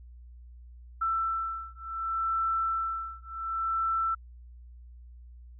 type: beating tone pair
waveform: sine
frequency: 1333 / 1333.68 Hz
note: E6 / E6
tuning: +19 / +20 cents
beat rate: 0.68 Hz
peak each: -31 dBFS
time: 1.01-4.15 s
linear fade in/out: 10 ms
effects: added 60 Hz sine -46 dBFS peak until 5.59 s